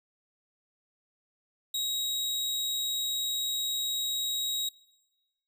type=tone; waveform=sawtooth; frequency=3809 Hz; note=A#7; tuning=37 cents sharp; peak=-26 dBFS; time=1.74-4.69 s; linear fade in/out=5 ms; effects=noise-tail reverb RT60 1.0 s tail -20 dB re dry